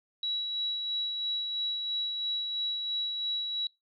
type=tone with tremolo; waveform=sine; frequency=3900 Hz; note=B7; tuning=23 cents flat; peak=-28 dBFS; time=0.23-3.67 s; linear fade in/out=2 ms; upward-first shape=sine; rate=3 Hz; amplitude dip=35%; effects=noise-tail reverb RT60 0.2 s tail -23 dB re dry